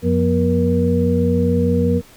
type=tone cluster; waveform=sine; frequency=91 / 177.1 / 242 / 475.4 Hz; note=F#2 / F3 / B3 / A#4; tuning=-28 / +24 / -35 / +34 cents; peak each=-19 dBFS; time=0.02-2.02 s; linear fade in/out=50 ms; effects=pink hiss -46 dBFS RMS until 2.16 s